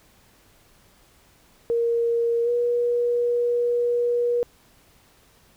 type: tone with pitch glide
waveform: sine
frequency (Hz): 467.3 to 480.2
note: A#4 to B4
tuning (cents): +4 to -49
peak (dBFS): -19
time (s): 1.7-4.43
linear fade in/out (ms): 0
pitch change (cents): +47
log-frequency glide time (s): 2.44-2.49
effects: pink hiss -57 dBFS RMS until 5.56 s